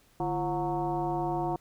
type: tone with frequency modulation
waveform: sine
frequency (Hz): 534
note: C5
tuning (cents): +35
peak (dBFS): -27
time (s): 0.2-1.56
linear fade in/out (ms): 2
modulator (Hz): 192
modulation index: 2.1
effects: pink hiss -63 dBFS RMS until 1.6 s